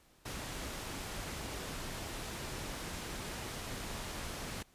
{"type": "low-pass noise", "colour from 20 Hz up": "pink", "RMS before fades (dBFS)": -42, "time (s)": [0.25, 4.63], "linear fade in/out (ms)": 10, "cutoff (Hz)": 11000, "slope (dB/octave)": 12, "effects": ["pink hiss -66 dBFS RMS until 4.74 s", "resampled to 32000 Hz"]}